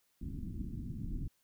pink low-pass noise, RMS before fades -40 dBFS, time 0.21-1.28 s, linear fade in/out 5 ms, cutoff 300 Hz, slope 48 dB/octave, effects white hiss -75 dBFS RMS until 1.43 s

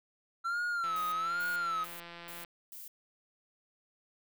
triangle tone with vibrato, 1341 Hz, E6, 29 cents sharp, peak -29 dBFS, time 0.44-1.85 s, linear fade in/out 20 ms, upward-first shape sine, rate 1.2 Hz, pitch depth 120 cents each way
click train, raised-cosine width 0.3 ms, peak -31 dBFS, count 276, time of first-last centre 0.84-2.448 s, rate 171 Hz
violet noise bursts, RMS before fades -47 dBFS, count 5, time 0.96-2.88 s, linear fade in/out 2 ms, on 160 ms, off 280 ms
effects none

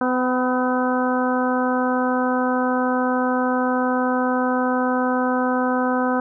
harmonic tone with a mistuned harmonic, 253.2 Hz, B3, 43 cents sharp, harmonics 1 / 2 / 3 / 4 / 5 / 6, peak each -21 / -24 / -26 / -27 / -28 / -29 dBFS, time 0.01-6.2 s, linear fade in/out 2 ms, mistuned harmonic 4, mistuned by -23 cents, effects none

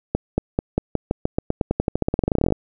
accelerating click train, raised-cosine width 2 ms, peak -5 dBFS, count 29, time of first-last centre 0.15-2.523 s, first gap 230 ms, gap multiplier 0.91, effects none

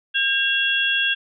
sine tone cluster, 1608 / 2746 / 3335 Hz, G6 / F7 / G#7, +44 / -30 / +7 cents, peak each -22 dBFS, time 0.14-1.15 s, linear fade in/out 20 ms, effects none

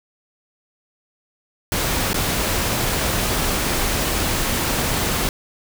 pink noise with dropouts, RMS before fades -21 dBFS, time 1.72-5.29 s, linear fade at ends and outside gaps 1 ms, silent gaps 2.132-2.143 s, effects none

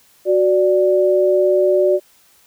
sine tone pair together, 370 / 587.3 Hz, F#4 / D5, 0 / 0 cents, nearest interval minor sixth, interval 800 cents, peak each -14 dBFS, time 0.25-2 s, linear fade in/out 50 ms, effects white hiss -53 dBFS RMS until 2.46 s

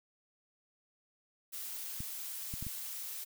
blue noise, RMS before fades -42 dBFS, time 1.52-3.25 s, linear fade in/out 20 ms
clicks, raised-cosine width 5 ms, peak -29 dBFS, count 4, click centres 2.005 / 2.539 / 2.626 / 2.667 s
effects none

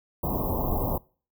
pink band-stop noise, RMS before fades -27 dBFS, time 0.23-0.98 s, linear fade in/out 5 ms, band 1100 to 13000 Hz, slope 96 dB/octave, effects noise-tail reverb RT60 0.4 s tail -24 dB re dry

